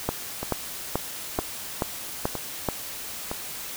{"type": "two click trains", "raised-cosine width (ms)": 1, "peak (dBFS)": [-9, -15], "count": [7, 4], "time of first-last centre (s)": [[0.09, 2.687], [0.43, 3.315]], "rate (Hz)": [2.31, 1.04], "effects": ["white hiss -36 dBFS RMS until 3.76 s"]}